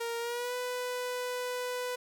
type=tone with pitch glide; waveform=sawtooth; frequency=466.2 to 496.8 Hz; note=A#4 to B4; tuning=0 to +10 cents; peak=-29 dBFS; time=0-1.96 s; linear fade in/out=10 ms; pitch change=+110 cents; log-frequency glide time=0.19-0.54 s; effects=11-bit